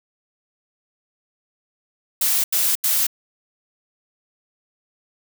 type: noise bursts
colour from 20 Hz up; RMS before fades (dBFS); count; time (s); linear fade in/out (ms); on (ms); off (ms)
blue; -19; 3; 2.21-3.068; 5; 230; 84
effects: none